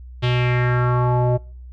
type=tone with low-pass filter sweep; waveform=square; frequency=123.47 Hz; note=B2; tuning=in tune; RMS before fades=-18 dBFS; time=0.22-1.38 s; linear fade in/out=20 ms; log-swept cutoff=3400 to 630 Hz; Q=3.3; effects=noise-tail reverb RT60 0.5 s tail -26 dB re dry + added 62 Hz sine -35 dBFS peak until 1.72 s